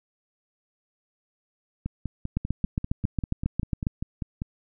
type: two click trains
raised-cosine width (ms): 5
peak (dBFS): -17 / -12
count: 14 / 12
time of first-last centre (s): 1.86-4.419 / 2.37-3.869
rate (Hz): 5.08 / 7.34
effects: none